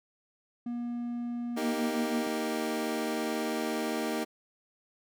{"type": "tone", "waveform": "triangle", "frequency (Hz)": 239.3, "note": "A#3", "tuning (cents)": 46, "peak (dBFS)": -30, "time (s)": [0.66, 2.27], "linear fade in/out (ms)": 5}
{"type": "chord", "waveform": "25% pulse", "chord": "Eb major", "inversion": "second", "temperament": "equal", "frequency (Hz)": [233.1, 311.1, 392], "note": ["Bb3", "Eb4", "G4"], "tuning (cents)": [0, 0, 0], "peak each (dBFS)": [-30, -30, -33], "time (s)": [1.56, 4.25], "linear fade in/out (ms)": 20}
{"effects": []}